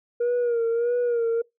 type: tone with vibrato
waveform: sine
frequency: 473.1 Hz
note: A#4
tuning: 26 cents sharp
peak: -18 dBFS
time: 0.2-1.42 s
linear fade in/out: 10 ms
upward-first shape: sine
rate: 1.6 Hz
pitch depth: 54 cents each way
effects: noise-tail reverb RT60 0.2 s tail -25 dB re dry + tanh soft clip ceiling -19 dBFS